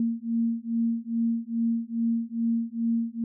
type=beating tone pair; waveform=sine; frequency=229.3 / 231.7 Hz; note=A#3 / A#3; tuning=-28 / -10 cents; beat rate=2.4 Hz; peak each=-27 dBFS; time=0-3.24 s; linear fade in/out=2 ms; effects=none